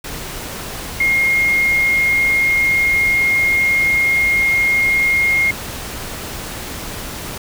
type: tone in noise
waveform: sine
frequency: 2139 Hz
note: C7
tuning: 38 cents sharp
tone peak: -12 dBFS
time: 1-5.51 s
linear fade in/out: 5 ms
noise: pink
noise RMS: -28 dBFS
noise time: 0.04-7.38 s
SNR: +13 dB
effects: none